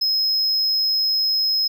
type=tone; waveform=triangle; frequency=5130 Hz; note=E8; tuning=48 cents flat; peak=-16 dBFS; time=0.01-1.68 s; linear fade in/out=10 ms; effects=none